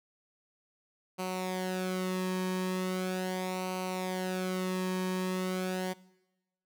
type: tone with flanger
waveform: sawtooth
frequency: 185 Hz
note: F#3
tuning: in tune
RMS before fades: -33 dBFS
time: 1.18-5.94 s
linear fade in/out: 20 ms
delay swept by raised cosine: 0.57 to 1.44 ms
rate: 0.39 Hz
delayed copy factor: -0.65
effects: noise-tail reverb RT60 1.0 s tail -21 dB re dry